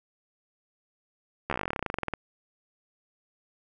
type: slowing click train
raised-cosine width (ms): 0.5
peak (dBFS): -14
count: 23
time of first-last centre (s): 1.5-2.137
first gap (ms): 13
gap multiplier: 1.07
effects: none